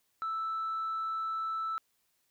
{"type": "tone", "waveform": "sine", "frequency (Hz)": 1318.5, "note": "E6", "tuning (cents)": 0, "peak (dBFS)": -30, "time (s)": [0.22, 1.78], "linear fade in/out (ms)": 0, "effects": ["tanh soft clip ceiling -29 dBFS", "white hiss -75 dBFS RMS until 2.3 s"]}